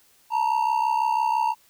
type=ring-modulated tone; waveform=triangle; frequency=914 Hz; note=A#5; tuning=34 cents flat; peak=-15 dBFS; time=0.3-1.55 s; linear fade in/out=50 ms; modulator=33 Hz; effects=white hiss -59 dBFS RMS until 1.69 s